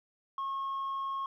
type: tone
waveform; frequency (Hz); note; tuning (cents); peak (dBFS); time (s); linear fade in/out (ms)
sine; 1087; C#6; -34; -30; 0.38-1.26; 2
effects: tanh soft clip ceiling -31 dBFS + 12-bit